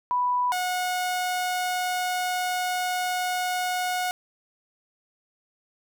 sine / sawtooth tone pair in turn, 987.8 / 728.4 Hz, B5 / F#5, 0 / -27 cents, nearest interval perfect fourth, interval 527 cents, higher first, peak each -21 dBFS, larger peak neither, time 0.11-0.52 / 0.52-4.11 s, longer second, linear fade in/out 0 ms, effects none

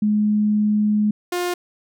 sine / sawtooth tone pair in turn, 210.5 / 354.8 Hz, G#3 / F4, +24 / +27 cents, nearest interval major sixth, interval 903 cents, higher second, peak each -15 / -17 dBFS, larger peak first, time 0.02-1.11 / 1.32-1.54 s, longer first, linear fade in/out 5 ms, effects none

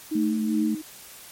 sine tone with tremolo, 311.1 Hz, D#4, in tune, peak -22 dBFS, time 0.11-0.82 s, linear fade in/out 10 ms, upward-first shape sine, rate 2.5 Hz, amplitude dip 70%
sine tone with vibrato, 220 Hz, A3, in tune, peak -23 dBFS, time 0.15-0.75 s, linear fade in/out 5 ms, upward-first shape square, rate 6.3 Hz, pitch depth 15 cents each way
effects white hiss -45 dBFS RMS until 1.31 s + MP3 64 kbps

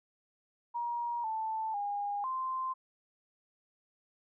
sine tone with pitch steps, 949 / 881 / 814 / 1042 Hz, A#5 / A5 / G#5 / C6, +31 / +2 / -35 / -7 cents, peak -32 dBFS, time 0.74-2.74 s, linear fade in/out 20 ms, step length 500 ms, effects none

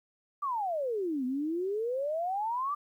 sine exponential two-way sweep, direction down then up, 1198 to 246.9 to 1198 Hz, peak -29 dBFS, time 0.42-2.75 s, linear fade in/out 10 ms, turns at 1.25 s, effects 11-bit

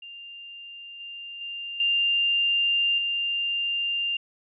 sine tone with level steps, 2794 Hz, F7, in tune, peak -39 / -36 / -32 / -20 / -24 dBFS, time 0.02-4.17 s, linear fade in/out 5 ms, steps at 1 / 1.41 / 1.8 / 2.98 s, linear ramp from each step 2 ms, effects none

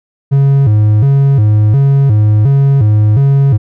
triangle tone with vibrato, 121.2 Hz, B2, 32 cents flat, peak -3 dBFS, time 0.31-3.58 s, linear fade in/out 20 ms, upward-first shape square, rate 1.4 Hz, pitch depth 230 cents each way, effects none

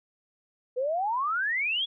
sine exponential sweep, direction up, 484 to 3430 Hz, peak -25 dBFS, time 0.76-1.86 s, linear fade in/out 20 ms, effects none

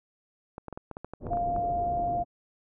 clicks, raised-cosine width 1 ms, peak -24 dBFS, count 12, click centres 0.581 / 0.683 / 0.727 / 0.775 / 0.913 / 0.969 / 1.046 / 1.136 / 1.268 / 1.333 / 1.372 / 1.563 s
pink low-pass noise, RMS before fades -37 dBFS, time 1.2-2.25 s, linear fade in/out 50 ms, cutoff 650 Hz, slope 24 dB/octave
sine tone, 698.5 Hz, F5, in tune, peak -26 dBFS, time 1.3-2.24 s, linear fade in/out 20 ms
effects none

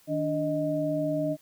sine tone cluster, 155.9 / 292.3 / 622 Hz, D#3 / D4 / D#5, +4 / -8 / -1 cents, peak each -33 / -29 / -28 dBFS, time 0.07-1.37 s, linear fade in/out 50 ms, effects white hiss -60 dBFS RMS until 1.41 s

